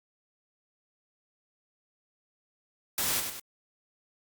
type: noise with echo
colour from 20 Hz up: white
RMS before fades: -29 dBFS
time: 2.98-3.2 s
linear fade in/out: 2 ms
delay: 99 ms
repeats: 2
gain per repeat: -6 dB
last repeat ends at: 3.398 s
effects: Opus 48 kbps